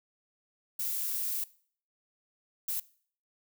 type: noise bursts at uneven times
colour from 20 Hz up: violet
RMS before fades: -33 dBFS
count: 2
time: 0.79-1.44 / 2.68-2.8 s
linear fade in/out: 5 ms
effects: noise-tail reverb RT60 0.5 s tail -20 dB re dry